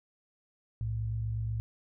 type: tone pair together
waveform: sine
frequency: 61.68 / 109.9 Hz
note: B1 / A2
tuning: -2 / -2 cents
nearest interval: minor seventh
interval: 1000 cents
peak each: -37 / -31 dBFS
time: 0.81-1.6 s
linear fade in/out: 0 ms
effects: none